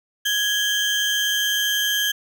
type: tone pair together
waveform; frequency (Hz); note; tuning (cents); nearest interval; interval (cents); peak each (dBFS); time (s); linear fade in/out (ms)
35% pulse; 1661.2 / 3132; G#6 / G7; 0 / -2; major seventh; 1098; -21 / -20; 0.25-2.12; 10
effects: none